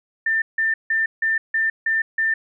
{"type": "tone bursts", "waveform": "sine", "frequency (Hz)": 1791, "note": "A6", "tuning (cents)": 30, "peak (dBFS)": -17, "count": 7, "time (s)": [0.26, 2.34], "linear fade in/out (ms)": 5, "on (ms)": 160, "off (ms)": 160, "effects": []}